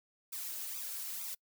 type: noise with flanger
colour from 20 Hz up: blue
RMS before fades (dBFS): -41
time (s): 0.32-1.35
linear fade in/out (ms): 10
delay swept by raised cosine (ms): 0.82 to 3.22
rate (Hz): 2.2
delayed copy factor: +1
effects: noise-tail reverb RT60 0.1 s tail -26 dB re dry